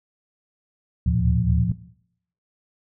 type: tone cluster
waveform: sine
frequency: 72.8 / 76.9 / 113.3 / 122.4 / 174.3 Hz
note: D2 / D#2 / A#2 / B2 / F3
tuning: -15 / -20 / -49 / -15 / -3 cents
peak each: -25 / -23 / -23 / -27 / -23 dBFS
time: 1.06-1.72 s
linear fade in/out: 5 ms
effects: noise-tail reverb RT60 0.7 s tail -17 dB re dry